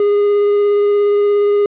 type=tone with vibrato; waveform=triangle; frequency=410 Hz; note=G#4; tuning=22 cents flat; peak=-8 dBFS; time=0-1.66 s; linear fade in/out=2 ms; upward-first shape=sine; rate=17 Hz; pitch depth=9 cents each way; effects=resampled to 8000 Hz + 8-bit